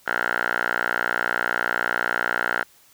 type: tone with band-pass filter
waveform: 5% pulse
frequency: 60 Hz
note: B1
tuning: 49 cents flat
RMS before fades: -24 dBFS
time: 0.06-2.64 s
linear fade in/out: 20 ms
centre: 1400 Hz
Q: 6.3
effects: white hiss -55 dBFS RMS until 2.93 s